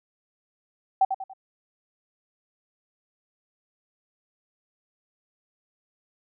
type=tone with echo; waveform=sine; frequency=768 Hz; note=G5; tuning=36 cents flat; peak=-15 dBFS; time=1.01-1.05 s; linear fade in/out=5 ms; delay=95 ms; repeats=3; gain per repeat=-8 dB; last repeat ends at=1.335 s; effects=none